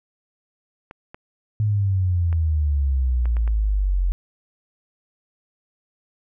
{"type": "clicks", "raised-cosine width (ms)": 0.5, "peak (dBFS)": -23, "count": 6, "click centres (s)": [0.911, 1.145, 2.328, 3.256, 3.368, 3.477]}
{"type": "exponential sweep", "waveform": "sine", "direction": "down", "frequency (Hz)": [108.1, 43.69], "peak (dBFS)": -17, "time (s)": [1.6, 4.12], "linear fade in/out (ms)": 0}
{"effects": []}